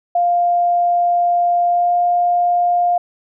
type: tone with pitch glide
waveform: sine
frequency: 700 to 704.5 Hz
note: F5 to F5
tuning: +4 to +15 cents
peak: -12 dBFS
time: 0.15-2.98 s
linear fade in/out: 5 ms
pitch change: +11 cents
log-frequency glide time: 1.68-1.93 s
effects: none